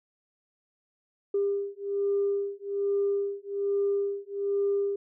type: beating tone pair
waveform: sine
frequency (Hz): 400 / 401.2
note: G4 / G4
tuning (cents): +35 / +40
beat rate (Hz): 1.2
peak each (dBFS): -28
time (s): 1.34-4.96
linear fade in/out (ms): 5
effects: tanh soft clip ceiling -18 dBFS